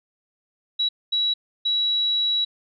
sine tone bursts at uneven times, 3900 Hz, B7, 23 cents flat, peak -19 dBFS, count 3, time 0.79-0.89 / 1.12-1.34 / 1.65-2.45 s, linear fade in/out 10 ms, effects none

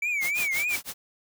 triangle tone with vibrato, 2284 Hz, D7, 49 cents flat, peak -23 dBFS, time 0.02-0.76 s, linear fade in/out 5 ms, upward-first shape triangle, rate 3.4 Hz, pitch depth 160 cents each way
white noise with tremolo, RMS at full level -31 dBFS, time 0.2-0.94 s, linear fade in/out 50 ms, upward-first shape sine, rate 5.9 Hz, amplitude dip 100%
effects none

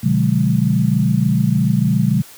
sine chord, G# half-diminished seventh, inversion first, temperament equal with one note detuned, 123.47 / 146.83 / 180.88 / 207.7 Hz, B2 / D3 / F#3 / G#3, 0 / 0 / -39 / 0 cents, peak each -18 dBFS, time 0.03-2.22 s, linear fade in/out 10 ms, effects white hiss -41 dBFS RMS until 2.37 s + high-pass 60 Hz 12 dB/octave

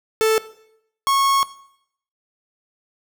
45% pulse tone pair in turn, 440 / 1097.3 Hz, A4 / C#6, 0 / -18 cents, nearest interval octave + major third, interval 1582 cents, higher second, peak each -14 / -16 dBFS, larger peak first, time 0.21-0.38 / 1.07-1.43 s, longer second, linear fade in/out 0 ms, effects noise-tail reverb RT60 0.7 s tail -17 dB re dry

